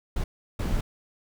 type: noise bursts at uneven times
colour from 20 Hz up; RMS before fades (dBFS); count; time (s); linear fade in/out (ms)
brown; -26; 2; 0.16-0.24 / 0.59-0.81; 5
effects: none